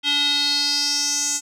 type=tone with band-pass filter sweep; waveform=square; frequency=288.5 Hz; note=D4; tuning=31 cents flat; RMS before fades=-21 dBFS; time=0.03-1.41 s; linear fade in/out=50 ms; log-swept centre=3300 to 7100 Hz; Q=5.9; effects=none